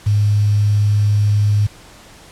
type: tone with quantisation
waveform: sine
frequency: 103.83 Hz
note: G#2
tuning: in tune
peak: -11 dBFS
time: 0.06-1.67 s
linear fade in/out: 10 ms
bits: 6
effects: pink hiss -42 dBFS RMS until 2.31 s + low-pass 10000 Hz 12 dB/octave